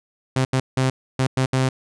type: tone bursts at uneven times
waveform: sawtooth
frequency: 130.81 Hz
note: C3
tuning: in tune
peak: -13 dBFS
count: 6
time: 0.36-0.45 / 0.53-0.6 / 0.77-0.9 / 1.19-1.27 / 1.37-1.46 / 1.53-1.69 s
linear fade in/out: 5 ms
effects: resampled to 22050 Hz